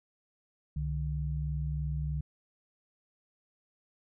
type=tone pair together; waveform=sine; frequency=66.82 / 150 Hz; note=C2 / D3; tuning=+37 / +37 cents; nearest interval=octave + major second; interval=1400 cents; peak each=-33 / -33 dBFS; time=0.76-2.21 s; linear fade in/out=5 ms; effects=none